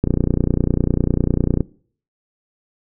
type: click train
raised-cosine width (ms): 3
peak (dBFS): -3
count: 48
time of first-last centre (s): 0.04-1.607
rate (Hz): 30
effects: noise-tail reverb RT60 0.5 s tail -22 dB re dry